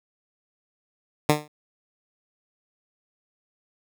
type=tone with exponential decay; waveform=10% pulse; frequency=150 Hz; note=D3; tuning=37 cents sharp; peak=-5 dBFS; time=1.29-1.48 s; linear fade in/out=5 ms; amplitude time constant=40 ms; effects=none